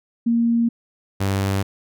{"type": "tone pair in turn", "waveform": ["sine", "sawtooth"], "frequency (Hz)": [233.1, 97.76], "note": ["A#3", "G2"], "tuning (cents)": [0, -4], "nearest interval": "octave + minor third", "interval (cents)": 1504, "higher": "first", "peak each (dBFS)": -15, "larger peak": "neither", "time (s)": [[0.26, 0.69], [1.2, 1.63]], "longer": "neither", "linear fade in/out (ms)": 10, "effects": []}